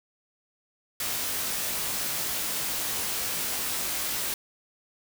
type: noise with comb filter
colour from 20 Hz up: white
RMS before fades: -30 dBFS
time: 1-4.34 s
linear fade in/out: 2 ms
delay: 19 ms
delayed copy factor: +0.65
effects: none